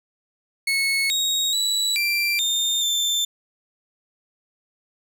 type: tone with pitch steps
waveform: 30% pulse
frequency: 2195 / 3768 / 3933 / 2360 / 3632 / 3558 Hz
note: C#7 / A#7 / B7 / D7 / A#7 / A7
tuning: -18 / +18 / -8 / +8 / -46 / +19 cents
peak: -17 dBFS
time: 0.67-3.25 s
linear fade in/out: 5 ms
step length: 430 ms
effects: none